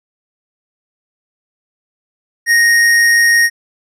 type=tone with amplitude modulation; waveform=square; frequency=1864.7 Hz; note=A#6; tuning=in tune; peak=-7 dBFS; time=2.46-3.5 s; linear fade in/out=50 ms; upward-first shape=sine; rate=106 Hz; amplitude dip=25%; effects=low-pass 12000 Hz 12 dB/octave